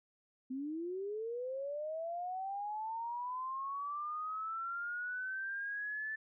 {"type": "linear sweep", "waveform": "sine", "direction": "up", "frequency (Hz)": [252.4, 1760], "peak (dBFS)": -37, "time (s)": [0.5, 6.16], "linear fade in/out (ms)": 10, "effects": []}